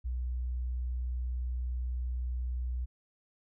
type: tone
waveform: sine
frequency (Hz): 61.74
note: B1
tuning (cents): 0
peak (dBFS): -31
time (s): 0.04-2.86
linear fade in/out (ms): 20
effects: none